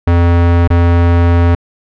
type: tone with dropouts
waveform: square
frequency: 86 Hz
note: F2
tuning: 26 cents flat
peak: -7 dBFS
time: 0.07-1.55 s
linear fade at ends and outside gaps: 5 ms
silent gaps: 0.676-0.702 s
effects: low-pass 2000 Hz 12 dB/octave